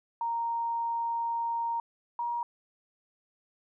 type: tone pair in turn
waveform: sine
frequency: 930 / 948.4 Hz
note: A#5 / A#5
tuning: -4 / +30 cents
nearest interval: unison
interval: 34 cents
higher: second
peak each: -28 / -29 dBFS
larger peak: first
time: 0.21-1.8 / 2.19-2.43 s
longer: first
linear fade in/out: 2 ms
effects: none